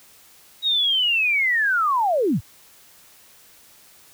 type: linear sweep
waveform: sine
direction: down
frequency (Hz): 3823 to 74.4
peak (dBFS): -17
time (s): 0.62-2.41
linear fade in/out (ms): 50
effects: white hiss -51 dBFS RMS until 4.13 s